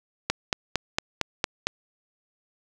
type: click train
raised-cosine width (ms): 0.2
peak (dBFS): -5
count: 7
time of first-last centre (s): 0.3-1.67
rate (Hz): 4.38
effects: none